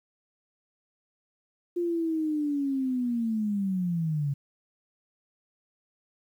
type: linear sweep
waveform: sine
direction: down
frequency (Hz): 351.8 to 137.6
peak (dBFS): -25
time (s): 1.76-4.34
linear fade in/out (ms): 10
effects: 10-bit